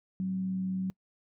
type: tone with frequency modulation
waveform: sine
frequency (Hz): 187.7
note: F#3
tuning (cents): +25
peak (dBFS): -29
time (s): 0.2-0.9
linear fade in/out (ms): 0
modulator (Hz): 75.5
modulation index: 0.2
effects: noise-tail reverb RT60 0.1 s tail -25 dB re dry